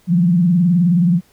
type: tone with vibrato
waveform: sine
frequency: 174.61 Hz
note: F3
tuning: in tune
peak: -10 dBFS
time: 0.07-1.21 s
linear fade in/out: 50 ms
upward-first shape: sine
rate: 19 Hz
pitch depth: 120 cents each way
effects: pink hiss -54 dBFS RMS until 1.32 s